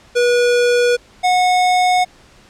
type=tone pair in turn; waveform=square; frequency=484.9 / 729.3 Hz; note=B4 / F#5; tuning=-32 / -25 cents; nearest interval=perfect fifth; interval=707 cents; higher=second; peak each=-12 dBFS; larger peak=neither; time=0.15-0.97 / 1.23-2.05 s; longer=neither; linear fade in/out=20 ms; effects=pink hiss -47 dBFS RMS until 2.49 s + low-pass 7000 Hz 12 dB/octave